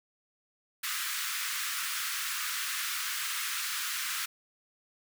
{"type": "high-pass noise", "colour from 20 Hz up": "pink", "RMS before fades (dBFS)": -34, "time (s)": [0.83, 4.26], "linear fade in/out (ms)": 10, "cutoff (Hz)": 1200, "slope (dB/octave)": 48, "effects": []}